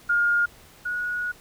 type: tone pair in turn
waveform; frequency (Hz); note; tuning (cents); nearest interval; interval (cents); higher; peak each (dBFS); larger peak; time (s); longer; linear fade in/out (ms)
sine; 1418 / 1456.2; F6 / F#6; +26 / -28; unison; 46; second; -18 / -25; first; 0.09-0.46 / 0.85-1.32; second; 10
effects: pink hiss -51 dBFS RMS until 1.4 s